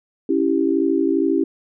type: chord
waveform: sine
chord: C# diminished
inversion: none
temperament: equal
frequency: 277.2 / 329.6 / 392 Hz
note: C#4 / E4 / G4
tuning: 0 / 0 / 0 cents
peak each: -20 / -19 / -21 dBFS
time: 0.29-1.44 s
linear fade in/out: 5 ms
effects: none